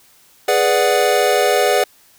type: chord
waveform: square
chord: G# half-diminished seventh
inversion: none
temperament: equal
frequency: 415.3 / 493.9 / 587.3 / 740 Hz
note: G#4 / B4 / D5 / F#5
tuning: 0 / 0 / 0 / 0 cents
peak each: -19 dBFS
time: 0.48-1.84 s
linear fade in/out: 5 ms
effects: white hiss -51 dBFS RMS until 2.18 s